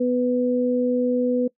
sine tone pair together, 248.2 / 496.1 Hz, B3 / B4, +9 / +8 cents, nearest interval octave, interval 1199 cents, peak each -21 dBFS, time 0-1.48 s, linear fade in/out 10 ms, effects noise-tail reverb RT60 0.1 s tail -22 dB re dry

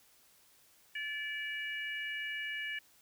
harmonic tone, 579 Hz, D5, 25 cents flat, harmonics 3 / 4 / 5, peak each -39 / -41 / -43 dBFS, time 0.95-2.79 s, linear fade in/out 5 ms, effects white hiss -65 dBFS RMS until 3.01 s

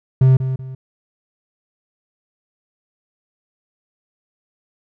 triangle tone with echo, 130.81 Hz, C3, in tune, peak -6 dBFS, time 0.21-0.37 s, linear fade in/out 5 ms, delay 190 ms, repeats 2, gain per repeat -10 dB, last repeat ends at 0.75 s, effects none

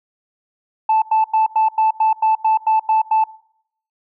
sine tone bursts, 877 Hz, A5, 6 cents flat, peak -10 dBFS, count 11, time 0.89-3.24 s, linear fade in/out 5 ms, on 130 ms, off 92 ms, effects noise-tail reverb RT60 0.7 s tail -23 dB re dry + tanh soft clip ceiling -9 dBFS

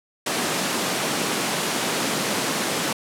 pink high-pass noise, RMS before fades -24 dBFS, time 0.26-2.93 s, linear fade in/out 5 ms, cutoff 170 Hz, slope 24 dB/octave, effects low-pass 11000 Hz 12 dB/octave

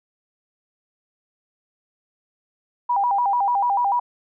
sine tone with vibrato, 880 Hz, A5, in tune, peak -17 dBFS, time 2.89-4 s, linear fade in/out 10 ms, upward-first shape square, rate 6.8 Hz, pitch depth 170 cents each way, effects none

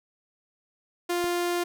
sawtooth tone, 350 Hz, F4, 4 cents sharp, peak -21 dBFS, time 1.09-1.64 s, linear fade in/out 10 ms
click, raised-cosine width 2 ms, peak -26 dBFS, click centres 1.242 s
effects none

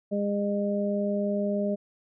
harmonic tone, 203.4 Hz, G#3, 36 cents flat, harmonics 1 / 2 / 3, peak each -27 / -32 / -29 dBFS, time 0.11-1.76 s, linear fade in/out 20 ms, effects none

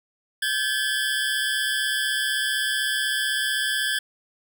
25% pulse tone pair together, 1572 / 1707.9 Hz, G6 / G#6, +4 / +48 cents, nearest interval minor second, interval 144 cents, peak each -22 / -21 dBFS, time 0.42-3.99 s, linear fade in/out 5 ms, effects none

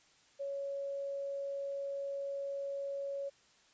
sine tone, 557 Hz, C#5, 8 cents sharp, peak -36 dBFS, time 0.39-3.3 s, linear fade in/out 20 ms, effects white hiss -66 dBFS RMS until 3.73 s + resampled to 16000 Hz

